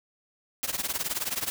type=noise with tremolo; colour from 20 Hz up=white; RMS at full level=-27 dBFS; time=0.63-1.5 s; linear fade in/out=0 ms; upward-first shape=triangle; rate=19 Hz; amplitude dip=95%; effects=none